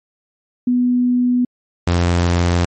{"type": "tone pair in turn", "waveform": ["sine", "sawtooth"], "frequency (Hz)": [246.9, 87.07], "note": ["B3", "F2"], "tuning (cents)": [0, -5], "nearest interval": "octave + tritone", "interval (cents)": 1805, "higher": "first", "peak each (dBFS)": [-12, -9], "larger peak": "second", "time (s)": [[0.67, 1.45], [1.87, 2.65]], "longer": "neither", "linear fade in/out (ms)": 5, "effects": ["MP3 32 kbps"]}